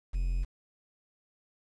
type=tone with quantisation; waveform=triangle; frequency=43.65 Hz; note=F1; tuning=in tune; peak=-25 dBFS; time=0.13-0.45 s; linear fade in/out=20 ms; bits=9; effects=resampled to 22050 Hz